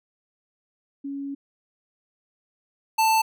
sine / square tone pair in turn, 278.7 / 884.8 Hz, C#4 / A5, +9 / +9 cents, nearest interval octave + minor sixth, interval 2000 cents, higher second, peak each -29 / -18 dBFS, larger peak second, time 1.04-1.35 / 2.98-3.22 s, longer first, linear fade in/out 10 ms, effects none

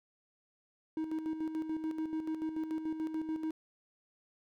triangle tone with tremolo, 316.1 Hz, D#4, 27 cents sharp, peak -30 dBFS, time 0.97-3.51 s, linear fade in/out 2 ms, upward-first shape square, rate 6.9 Hz, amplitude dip 55%, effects none

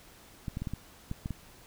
clicks, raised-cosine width 5 ms, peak -22 dBFS, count 8, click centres 0.482 / 0.571 / 0.62 / 0.672 / 0.736 / 1.114 / 1.259 / 1.307 s, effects pink hiss -55 dBFS RMS until 1.66 s

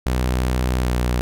sawtooth tone with pitch glide, 62.7 to 61.2 Hz, B1 to B1, +27 to -15 cents, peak -14 dBFS, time 0.06-1.21 s, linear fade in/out 0 ms, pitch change -42 cents, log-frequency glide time 0.79-0.9 s, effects none

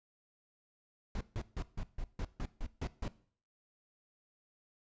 brown noise bursts, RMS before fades -37 dBFS, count 10, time 1.15-3.08 s, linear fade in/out 2 ms, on 58 ms, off 150 ms, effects noise-tail reverb RT60 0.5 s tail -18 dB re dry + resampled to 16000 Hz

